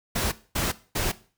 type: noise bursts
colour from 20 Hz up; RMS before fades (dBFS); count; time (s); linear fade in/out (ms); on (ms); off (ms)
pink; -26; 3; 0.15-1.12; 10; 170; 230
effects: noise-tail reverb RT60 0.4 s tail -17 dB re dry